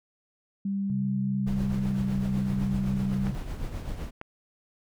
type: tone with pitch glide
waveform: sine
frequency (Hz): 197.3 to 195.48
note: G3 to G3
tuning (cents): +11 to -5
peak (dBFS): -26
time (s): 0.65-3.31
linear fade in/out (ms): 5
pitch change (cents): -16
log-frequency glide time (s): 1.8-2.09
type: tone with vibrato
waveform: sine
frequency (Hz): 133.8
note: C3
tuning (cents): +39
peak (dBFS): -30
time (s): 0.9-3.35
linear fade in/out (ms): 0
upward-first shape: sine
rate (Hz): 8.9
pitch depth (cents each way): 25
type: noise with tremolo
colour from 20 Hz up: brown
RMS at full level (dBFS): -32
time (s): 1.46-4.11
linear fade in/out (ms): 20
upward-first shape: triangle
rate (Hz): 7.9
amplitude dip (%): 55
type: clicks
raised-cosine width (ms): 0.5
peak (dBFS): -23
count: 2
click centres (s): 3.269 / 4.214
effects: none